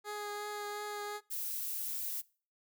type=tone with vibrato; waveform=15% pulse; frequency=415.3 Hz; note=G#4; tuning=in tune; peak=-32 dBFS; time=0.04-1.21 s; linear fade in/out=50 ms; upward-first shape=triangle; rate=2.8 Hz; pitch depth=14 cents each way
type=noise; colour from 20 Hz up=violet; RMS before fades=-38 dBFS; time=1.3-2.22 s; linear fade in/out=20 ms
effects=noise-tail reverb RT60 0.4 s tail -23 dB re dry